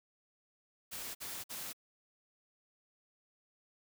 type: noise bursts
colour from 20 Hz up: white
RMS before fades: -43 dBFS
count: 3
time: 0.91-1.732 s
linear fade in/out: 20 ms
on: 240 ms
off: 51 ms
effects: none